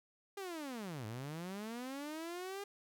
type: linear two-way sweep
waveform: sawtooth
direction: down then up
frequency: 407.1 to 103.83 to 407.1 Hz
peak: -38 dBFS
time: 0.37-2.64 s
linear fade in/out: 5 ms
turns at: 1.06 s
effects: none